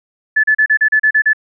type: tone bursts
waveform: sine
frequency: 1733 Hz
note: A6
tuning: 27 cents flat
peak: -8 dBFS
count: 9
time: 0.36-1.333 s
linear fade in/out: 10 ms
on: 77 ms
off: 35 ms
effects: none